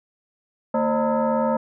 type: tone with frequency modulation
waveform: sine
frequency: 151.8 Hz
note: D#3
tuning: 42 cents flat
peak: -18 dBFS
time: 0.74-1.57 s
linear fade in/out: 5 ms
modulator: 379 Hz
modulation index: 2.3
effects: none